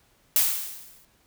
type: noise with exponential decay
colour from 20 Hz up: blue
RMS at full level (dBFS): -18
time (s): 0.36-1.05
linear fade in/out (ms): 1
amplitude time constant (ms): 150
effects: pink hiss -63 dBFS RMS until 1.26 s